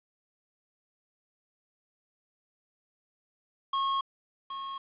square tone with echo, 1089 Hz, C#6, 31 cents flat, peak -27 dBFS, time 3.73-4.01 s, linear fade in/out 5 ms, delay 770 ms, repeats 1, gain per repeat -9 dB, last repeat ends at 4.78 s, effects resampled to 8000 Hz + 9-bit

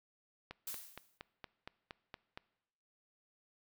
click train, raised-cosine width 0.3 ms, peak -29 dBFS, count 9, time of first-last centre 0.51-2.375 s, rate 4.29 Hz
blue noise with exponential decay, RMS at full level -40 dBFS, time 0.67-1.18 s, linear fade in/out 5 ms, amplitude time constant 110 ms
effects noise-tail reverb RT60 0.9 s tail -21 dB re dry

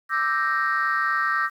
sine chord, E half-diminished seventh, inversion third, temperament equal, 1174.7 / 1318.5 / 1568 / 1864.7 Hz, D6 / E6 / G6 / Bb6, 0 / 0 / 0 / 0 cents, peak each -25 dBFS, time 0.09-1.5 s, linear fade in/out 50 ms, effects tanh soft clip ceiling -14 dBFS + 9-bit

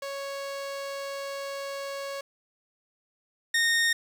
sawtooth tone pair in turn, 554.4 / 1845.5 Hz, C#5 / A#6, 0 / -18 cents, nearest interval octave + major sixth, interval 2082 cents, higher second, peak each -29 / -18 dBFS, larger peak second, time 0.02-2.21 / 3.54-3.93 s, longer first, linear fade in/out 5 ms, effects low-pass 10000 Hz 12 dB/octave + 8-bit

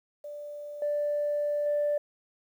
sine tone with level steps, 587.3 Hz, D5, in tune, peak -37 / -25 / -23 dBFS, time 0.24-1.98 s, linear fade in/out 5 ms, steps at 0.82 / 1.66 s, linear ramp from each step 2 ms, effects tanh soft clip ceiling -21 dBFS + 10-bit

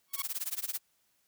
15% pulse tone with exponential growth, 1108.7 Hz, C#6, in tune, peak -28 dBFS, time 0.08-0.22 s, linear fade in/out 2 ms, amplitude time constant 29 ms
blue noise with tremolo, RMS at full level -33 dBFS, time 0.13-0.79 s, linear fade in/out 10 ms, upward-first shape sine, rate 18 Hz, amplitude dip 95%
effects white hiss -73 dBFS RMS until 1.27 s

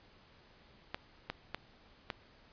clicks, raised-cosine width 0.3 ms, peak -20 dBFS, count 4, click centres 0.945 / 1.3 / 1.546 / 2.102 s, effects pink hiss -62 dBFS RMS until 2.52 s + resampled to 11025 Hz

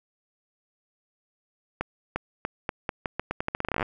accelerating click train, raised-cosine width 0.5 ms, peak -12 dBFS, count 22, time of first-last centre 1.81-3.828 s, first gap 350 ms, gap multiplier 0.83, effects none

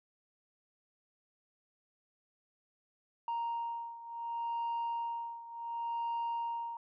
sine beating tone pair, 932.3 / 932.99 Hz, A#5 / A#5, 0 / +1 cents, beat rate 0.69 Hz, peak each -35 / -38 dBFS, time 3.28-6.77 s, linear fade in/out 2 ms, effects tanh soft clip ceiling -31 dBFS

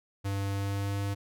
square tone with pitch glide, 99 to 100.03 Hz, G2 to G2, +18 to +36 cents, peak -30 dBFS, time 0.24-1.15 s, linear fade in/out 20 ms, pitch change +18 cents, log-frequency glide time 0.49-0.98 s, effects none

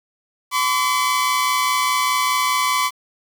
sawtooth tone pair together, 1020 / 1144.9 Hz, C6 / D6, -44 / -44 cents, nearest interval major second, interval 200 cents, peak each -16 dBFS, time 0.51-2.91 s, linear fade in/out 50 ms, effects 7-bit

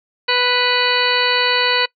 harmonic tone, 494 Hz, B4, in tune, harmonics 1 / 2 / 3 / 4 / 5 / 6 / 8 / 9, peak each -22 / -22 / -22 / -22 / -22 / -22 / -22 / -22 dBFS, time 0.28-1.86 s, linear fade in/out 10 ms, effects noise-tail reverb RT60 0.1 s tail -23 dB re dry

